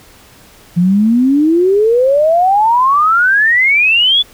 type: exponential sweep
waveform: sine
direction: up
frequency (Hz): 169.3 to 3492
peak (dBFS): -7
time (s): 0.76-4.23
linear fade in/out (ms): 20
effects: pink hiss -42 dBFS RMS until 4.33 s